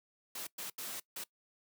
white noise bursts at uneven times, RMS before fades -42 dBFS, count 4, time 0.35-0.47 / 0.58-0.7 / 0.78-1 / 1.16-1.24 s, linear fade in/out 5 ms, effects noise-tail reverb RT60 0.1 s tail -21 dB re dry + high-pass 150 Hz 12 dB/octave

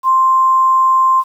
sine tone, 1050 Hz, C6, 6 cents sharp, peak -8 dBFS, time 0.03-1.24 s, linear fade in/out 50 ms, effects 7-bit

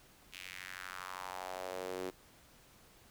sawtooth tone with high-pass filter sweep, 92.5 Hz, F#2, in tune, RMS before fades -44 dBFS, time 0.32-2.11 s, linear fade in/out 20 ms, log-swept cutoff 2700 to 350 Hz, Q 2.7, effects pink hiss -62 dBFS RMS until 3.1 s

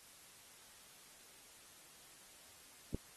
click, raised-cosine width 3 ms, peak -23 dBFS, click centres 2.946 s, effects white hiss -60 dBFS RMS until 3.16 s + AAC 32 kbps

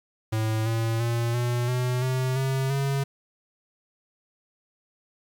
square tone with pitch steps, 110 / 113.62 / 117.35 / 121.21 / 125.19 / 129.31 / 133.56 / 137.95 Hz, A2 / A#2 / A#2 / B2 / B2 / C3 / C3 / C#3, 0 / -44 / +12 / -32 / +24 / -20 / +36 / -8 cents, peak -24 dBFS, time 0.32-3.04 s, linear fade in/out 10 ms, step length 340 ms, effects 9-bit

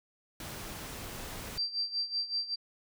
pink noise, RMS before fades -42 dBFS, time 0.4-1.58 s, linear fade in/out 2 ms
sine tone with tremolo, 4699 Hz, D8, in tune, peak -28 dBFS, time 1.57-2.56 s, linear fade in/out 20 ms, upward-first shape sine, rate 5.3 Hz, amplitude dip 80%
effects none

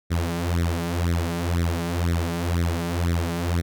sawtooth tone with flanger, 85.3 Hz, F2, 40 cents flat, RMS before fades -24 dBFS, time 0.1-3.62 s, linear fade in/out 20 ms, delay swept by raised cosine 0.51 to 5.11 ms, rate 2 Hz, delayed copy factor +0.9, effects none

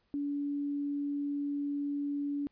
sine tone, 286.3 Hz, D4, 44 cents flat, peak -31 dBFS, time 0.14-2.47 s, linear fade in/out 0 ms, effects pink hiss -74 dBFS RMS until 2.51 s + resampled to 11025 Hz

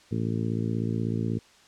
harmonic tone, 56.3 Hz, A1, 40 cents sharp, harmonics 2 / 3 / 4 / 5 / 6 / 7 / 8, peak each -29 / -32 / -31 / -36 / -37 / -39 / -41 dBFS, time 0.11-1.39 s, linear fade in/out 10 ms, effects white hiss -56 dBFS RMS until 1.67 s + low-pass 6000 Hz 12 dB/octave

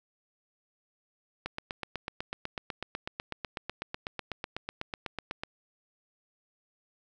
click train, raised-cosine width 0.3 ms, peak -18 dBFS, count 33, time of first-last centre 1.46-5.435 s, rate 8.05 Hz, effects none

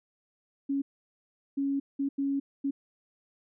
sine tone bursts at uneven times, 277.2 Hz, C#4, in tune, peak -26 dBFS, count 5, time 0.69-0.82 / 1.57-1.8 / 1.99-2.09 / 2.18-2.4 / 2.64-2.71 s, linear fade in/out 10 ms, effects none

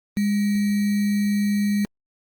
sine tone with sample-and-hold, 204.6 Hz, G#3, 26 cents flat, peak -18 dBFS, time 0.17-1.85 s, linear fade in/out 0 ms, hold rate 2100 Hz, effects Opus 32 kbps

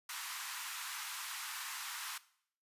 pink high-pass noise, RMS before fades -43 dBFS, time 0.09-2.18 s, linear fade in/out 5 ms, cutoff 930 Hz, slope 48 dB/octave, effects noise-tail reverb RT60 0.6 s tail -18 dB re dry + resampled to 32000 Hz

